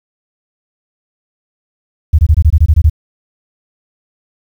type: tone bursts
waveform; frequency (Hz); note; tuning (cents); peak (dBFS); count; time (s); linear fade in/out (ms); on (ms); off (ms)
sine; 77.6; D#2; -4; -3; 10; 2.13-2.898; 10; 57; 22
effects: 7-bit